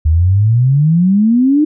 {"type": "exponential sweep", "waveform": "sine", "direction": "up", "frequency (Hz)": [75.1, 311.1], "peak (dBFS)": -7, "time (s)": [0.05, 1.65], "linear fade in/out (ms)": 10, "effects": []}